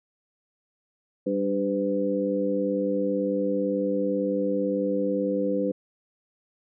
harmonic tone with a mistuned harmonic, 98 Hz, G2, in tune, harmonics 2 / 3 / 4 / 5, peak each -29 / -28 / -33 / -26 dBFS, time 1.26-5.72 s, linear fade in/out 10 ms, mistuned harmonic 5, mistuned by +46 cents, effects none

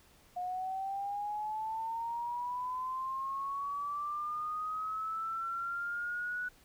sine linear sweep, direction up, 715 to 1480 Hz, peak -34 dBFS, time 0.36-6.49 s, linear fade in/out 10 ms, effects pink hiss -63 dBFS RMS until 6.64 s

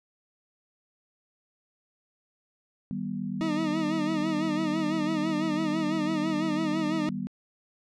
sine chord, Eb augmented, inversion none, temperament just, 155.56 / 194.45 / 243.1 Hz, Eb3 / G3 / B3, 0 / -14 / -27 cents, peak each -38 / -32 / -34 dBFS, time 2.91-7.27 s, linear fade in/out 0 ms
40% pulse tone with vibrato, 311.1 Hz, D#4, in tune, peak -26 dBFS, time 3.41-7.09 s, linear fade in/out 0 ms, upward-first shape sine, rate 6 Hz, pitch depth 72 cents each way
effects low-pass 5000 Hz 12 dB/octave

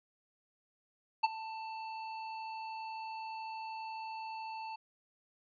square tone with ADSR envelope, 887 Hz, A5, 14 cents sharp, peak -23 dBFS, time 1.23-4.76 s, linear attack 13 ms, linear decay 25 ms, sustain -18 dB, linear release 8 ms, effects resampled to 11025 Hz

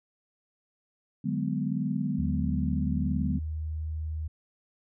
sine chord, G# half-diminished seventh, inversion second, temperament just, 149.51 / 186.89 / 207.7 / 249.2 Hz, D3 / F#3 / G#3 / B3, +31 / +18 / 0 / +16 cents, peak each -32 dBFS, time 1.24-3.39 s, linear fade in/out 10 ms
sine tone with pitch glide, 77.78 to 78.23 Hz, D#2 to D#2, 0 to +10 cents, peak -30 dBFS, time 2.18-4.28 s, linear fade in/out 10 ms, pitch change +10 cents, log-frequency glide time 2.68-4.06 s
effects none

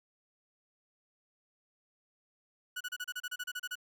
30% pulse tone bursts, 1472 Hz, F#6, 9 cents flat, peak -33 dBFS, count 13, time 2.76-3.755 s, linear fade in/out 10 ms, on 47 ms, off 32 ms, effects none

